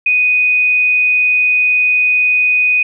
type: tone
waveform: sine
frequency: 2489 Hz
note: D#7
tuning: in tune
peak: -9 dBFS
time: 0.06-2.83 s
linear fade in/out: 5 ms
effects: none